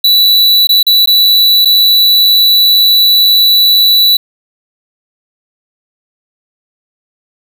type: tone with dropouts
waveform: square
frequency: 3951 Hz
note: B7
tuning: in tune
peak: -5 dBFS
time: 0.04-4.17 s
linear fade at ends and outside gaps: 5 ms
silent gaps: 0.671-0.691 / 0.829-0.866 / 1.059-1.073 / 1.649-1.655 s
effects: none